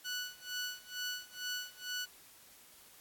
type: tone with tremolo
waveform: 15% pulse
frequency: 1480 Hz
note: F#6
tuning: in tune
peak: -29 dBFS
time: 0.04-2.06 s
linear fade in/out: 20 ms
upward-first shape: sine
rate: 2.2 Hz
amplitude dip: 95%
effects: white hiss -59 dBFS RMS until 3 s + AAC 64 kbps